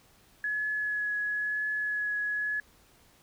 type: tone with vibrato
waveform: sine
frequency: 1693 Hz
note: G#6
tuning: 33 cents sharp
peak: -28 dBFS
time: 0.44-2.6 s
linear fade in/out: 2 ms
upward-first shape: triangle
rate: 1 Hz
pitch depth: 15 cents each way
effects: pink hiss -61 dBFS RMS until 3.22 s